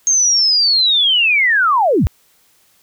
sine linear sweep, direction down, 6460 to 32.7 Hz, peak -10 dBFS, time 0.07-2.07 s, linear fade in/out 0 ms, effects white hiss -55 dBFS RMS until 2.82 s

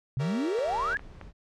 sine exponential sweep, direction up, 123.47 to 1750 Hz, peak -26 dBFS, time 0.17-0.97 s, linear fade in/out 0 ms
sawtooth chord, G diminished seventh, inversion none, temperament equal with one note detuned, 392 / 466.2 / 566 / 659.3 Hz, G4 / Bb4 / Db5 / Fb5, 0 / 0 / +36 / 0 cents, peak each -39 / -34 / -39 / -39 dBFS, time 0.19-0.95 s, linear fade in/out 20 ms
clicks, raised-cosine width 0.5 ms, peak -27 dBFS, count 4, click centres 0.589 / 0.946 / 0.994 / 1.213 s
brown noise, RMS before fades -45 dBFS, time 0.64-1.33 s, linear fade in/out 50 ms
effects low-pass 6000 Hz 12 dB/octave

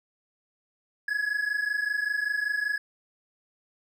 triangle tone pair together, 1667.8 / 1693 Hz, G#6 / G#6, +7 / +33 cents, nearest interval unison, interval 26 cents, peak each -28 / -26 dBFS, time 1.08-2.78 s, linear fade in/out 5 ms, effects none

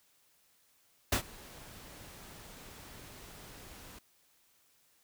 pink noise with ADSR envelope, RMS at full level -27 dBFS, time 1.12-3.99 s, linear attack 7 ms, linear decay 91 ms, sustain -24 dB, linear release 6 ms, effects white hiss -69 dBFS RMS until 5.03 s

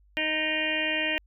harmonic tone with a mistuned harmonic, 311.1 Hz, D#4, in tune, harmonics 1 / 2 / 3 / 5 / 6 / 7 / 8 / 9 / 10, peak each -35 / -34 / -42 / -40 / -30 / -39 / -31 / -31 / -38 dBFS, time 0.17-1.18 s, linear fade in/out 0 ms, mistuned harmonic 8, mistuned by -35 cents, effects added 50 Hz sine -57 dBFS peak until 1.26 s

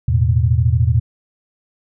sine chord, E suspended fourth, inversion none, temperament equal, 82.41 / 110 / 123.47 Hz, E2 / A2 / B2, 0 / 0 / 0 cents, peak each -16 dBFS, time 0.08-1 s, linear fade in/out 5 ms, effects none

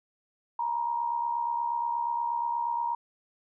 sine tone with amplitude modulation, 943 Hz, A#5, 20 cents sharp, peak -24 dBFS, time 0.59-2.95 s, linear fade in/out 5 ms, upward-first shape sine, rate 68.4 Hz, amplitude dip 60%, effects none

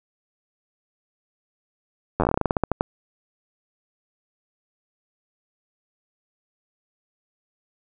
slowing click train, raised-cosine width 1 ms, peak -6 dBFS, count 17, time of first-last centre 2.2-2.809 s, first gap 10 ms, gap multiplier 1.16, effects none

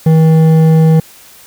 triangle tone with hard clipping, 160 Hz, D#3, 49 cents sharp, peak -6 dBFS, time 0.06-1 s, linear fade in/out 5 ms, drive 12 dB, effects white hiss -39 dBFS RMS until 1.46 s

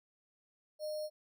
sine tone with sample-and-hold, 611 Hz, D#5, 32 cents flat, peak -36 dBFS, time 0.79-1.1 s, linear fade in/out 50 ms, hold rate 4900 Hz, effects none

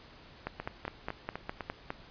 two click trains, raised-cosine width 0.5 ms, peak -19 / -21 dBFS, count 8 / 5, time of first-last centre 0.47-1.904 / 0.6-1.608 s, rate 4.88 / 3.97 Hz, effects pink hiss -54 dBFS RMS until 2.1 s + resampled to 11025 Hz

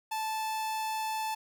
45% pulse tone, 875 Hz, A5, 10 cents flat, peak -31 dBFS, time 0.11-1.35 s, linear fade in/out 10 ms, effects none

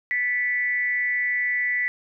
sine tone with frequency modulation, 1975.5 Hz, B6, in tune, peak -21 dBFS, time 0.11-1.88 s, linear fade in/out 0 ms, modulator 227 Hz, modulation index 0.46, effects none

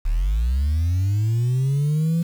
sine linear sweep, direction up, 34.59 to 170 Hz, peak -15 dBFS, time 0.05-2.23 s, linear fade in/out 10 ms, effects tanh soft clip ceiling -16 dBFS + 7-bit

